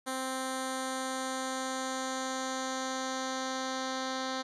10% pulse tone with low-pass filter sweep, 261.6 Hz, C4, in tune, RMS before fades -35 dBFS, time 0.06-4.43 s, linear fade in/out 20 ms, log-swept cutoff 9800 to 5100 Hz, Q 2.2, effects none

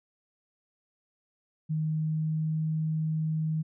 sine tone with pitch glide, 156.1 to 157.37 Hz, D#3 to D#3, +6 to +20 cents, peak -26 dBFS, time 1.69-3.63 s, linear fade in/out 20 ms, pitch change +14 cents, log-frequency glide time 1.84-2.63 s, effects none

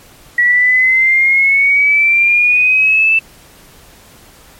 sine exponential sweep, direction up, 1930 to 2655 Hz, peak -7 dBFS, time 0.38-3.19 s, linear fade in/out 5 ms, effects pink hiss -42 dBFS RMS until 4.59 s + MP3 64 kbps

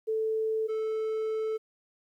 sine / triangle tone pair in turn, 440 / 438.4 Hz, A4 / A4, 0 / -6 cents, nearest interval unison, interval 6 cents, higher first, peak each -26 dBFS, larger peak neither, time 0.07-0.68 / 0.68-1.58 s, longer second, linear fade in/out 20 ms, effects 11-bit

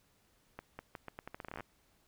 accelerating click train, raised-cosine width 0.5 ms, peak -28 dBFS, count 17, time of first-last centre 0.59-1.606 s, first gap 200 ms, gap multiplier 0.81, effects pink hiss -71 dBFS RMS until 2.07 s

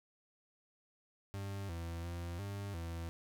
40% pulse tone with pitch steps, 98.9 / 84.1 / 86 / 100.2 / 83.7 Hz, G2 / E2 / F2 / G2 / E2, +16 / +35 / -26 / +38 / +27 cents, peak -39 dBFS, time 1.34-3.09 s, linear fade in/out 0 ms, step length 350 ms, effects none

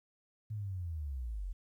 sine linear sweep, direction down, 110 to 41.2 Hz, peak -36 dBFS, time 0.5-1.53 s, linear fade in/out 10 ms, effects 12-bit

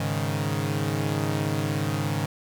sawtooth chord, Ab suspended fourth, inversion none, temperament equal, 103.83 / 138.59 / 155.56 Hz, Ab2 / Db3 / Eb3, 0 / 0 / 0 cents, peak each -25 dBFS, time 0-2.26 s, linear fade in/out 5 ms, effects none

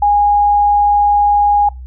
sine tone, 822 Hz, G#5, 18 cents flat, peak -8 dBFS, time 0.02-1.69 s, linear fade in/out 5 ms, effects noise-tail reverb RT60 0.2 s tail -24 dB re dry + added 63 Hz sine -27 dBFS peak until 1.86 s

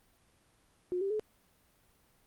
sine tone with pitch steps, 360 / 392.6 / 428.1 Hz, F#4 / G4 / A4, -47 / +3 / -47 cents, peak -30 dBFS, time 0.92-1.196 s, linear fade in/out 0 ms, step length 92 ms, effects pink hiss -68 dBFS RMS until 2.26 s + Opus 32 kbps

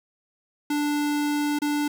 square tone with dropouts, 293.7 Hz, D4, in tune, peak -23 dBFS, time 0.7-1.88 s, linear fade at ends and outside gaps 5 ms, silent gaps 1.589-1.618 s, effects 9-bit

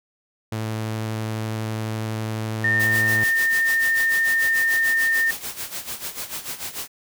sawtooth tone with vibrato, 110 Hz, A2, in tune, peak -21 dBFS, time 0.52-3.24 s, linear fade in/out 5 ms, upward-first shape triangle, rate 12 Hz, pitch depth 10 cents each way
sine tone, 1817 Hz, A#6, 45 cents flat, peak -17 dBFS, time 2.64-5.31 s, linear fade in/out 5 ms
white noise with tremolo, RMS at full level -29 dBFS, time 2.79-6.88 s, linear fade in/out 20 ms, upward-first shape sine, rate 6.8 Hz, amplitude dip 75%
effects none

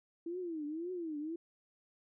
sine tone with vibrato, 328.2 Hz, E4, 8 cents flat, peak -37 dBFS, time 0.26-1.36 s, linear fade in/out 5 ms, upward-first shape triangle, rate 1.9 Hz, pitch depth 220 cents each way, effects none

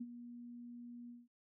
sine tone with ADSR envelope, 240 Hz, B3, 49 cents flat, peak -39 dBFS, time 0-1.28 s, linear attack 12 ms, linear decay 42 ms, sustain -9 dB, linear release 190 ms, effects none

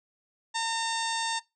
harmonic tone, 910 Hz, A#5, 42 cents flat, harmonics 1 / 2 / 3 / 4 / 5 / 6 / 7 / 8 / 9, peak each -30 / -35 / -40 / -35 / -39 / -41 / -41 / -43 / -40 dBFS, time 0.54-1.4 s, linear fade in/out 20 ms, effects noise-tail reverb RT60 0.2 s tail -19 dB re dry

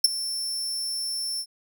sawtooth tone with ADSR envelope, 5380 Hz, E8, 34 cents sharp, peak -8 dBFS, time 0.04-1.46 s, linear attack 5 ms, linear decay 20 ms, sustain -17 dB, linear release 63 ms, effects none

